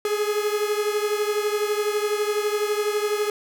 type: beating tone pair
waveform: 45% pulse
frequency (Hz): 415.4 / 427.4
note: G#4 / G#4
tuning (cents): 0 / +50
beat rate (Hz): 12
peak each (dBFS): -23 / -27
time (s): 0.05-3.3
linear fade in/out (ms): 2
effects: none